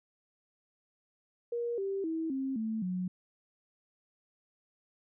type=tone with pitch steps; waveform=sine; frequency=473.5 / 391.3 / 323.4 / 267.3 / 220.9 / 182.56 Hz; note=A#4 / G4 / E4 / C4 / A3 / F#3; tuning=+27 / -3 / -33 / +37 / +7 / -23 cents; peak=-31 dBFS; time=1.52-3.08 s; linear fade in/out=5 ms; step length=260 ms; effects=none